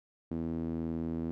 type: tone with band-pass filter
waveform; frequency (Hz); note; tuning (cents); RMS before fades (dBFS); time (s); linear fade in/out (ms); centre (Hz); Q
sawtooth; 81.9; E2; -11; -35; 0.31-1.31; 0; 270; 2.6
effects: none